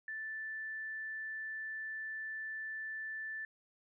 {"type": "tone", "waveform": "sine", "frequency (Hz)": 1760, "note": "A6", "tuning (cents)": 0, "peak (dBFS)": -39, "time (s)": [0.08, 3.45], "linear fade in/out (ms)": 2, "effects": []}